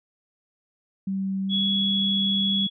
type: tone with pitch glide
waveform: sine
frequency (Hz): 193 to 197.06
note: G3 to G3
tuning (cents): -27 to +9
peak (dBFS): -24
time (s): 1.07-2.67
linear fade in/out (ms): 5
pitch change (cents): +36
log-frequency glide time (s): 1.44-1.64
type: tone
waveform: sine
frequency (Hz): 3364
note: G#7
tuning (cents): +22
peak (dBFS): -22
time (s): 1.49-2.7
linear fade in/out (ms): 50
effects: none